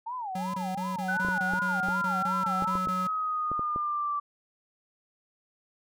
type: tone with vibrato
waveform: sine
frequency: 870 Hz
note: A5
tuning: 20 cents flat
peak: -32 dBFS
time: 0.06-2.78 s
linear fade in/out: 10 ms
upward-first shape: sine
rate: 2.7 Hz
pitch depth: 270 cents each way
type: tone bursts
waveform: square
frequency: 185 Hz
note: F#3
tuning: in tune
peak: -33 dBFS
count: 13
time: 0.35-3.072 s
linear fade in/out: 5 ms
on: 190 ms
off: 21 ms
type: exponential sweep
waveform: sine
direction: down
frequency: 1499 to 1162 Hz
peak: -27 dBFS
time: 1.08-4.2 s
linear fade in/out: 10 ms
type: clicks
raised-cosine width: 2 ms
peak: -23 dBFS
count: 10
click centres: 1.249 / 1.286 / 1.536 / 1.886 / 2.623 / 2.754 / 2.872 / 3.516 / 3.594 / 3.761 s
effects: none